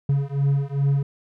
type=beating tone pair; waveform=triangle; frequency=138.59 / 141.09 Hz; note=C#3 / C#3; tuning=0 / +31 cents; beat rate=2.5 Hz; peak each=-20 dBFS; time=0.09-1.03 s; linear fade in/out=5 ms; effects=none